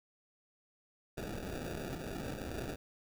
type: noise with sample-and-hold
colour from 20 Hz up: violet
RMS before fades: -41 dBFS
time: 1.17-2.76 s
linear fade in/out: 10 ms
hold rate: 1050 Hz
effects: none